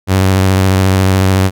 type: tone with vibrato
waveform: sawtooth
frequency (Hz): 95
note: F#2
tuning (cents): +46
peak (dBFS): -4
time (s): 0.07-1.51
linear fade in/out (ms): 50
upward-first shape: square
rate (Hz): 14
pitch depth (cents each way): 22
effects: none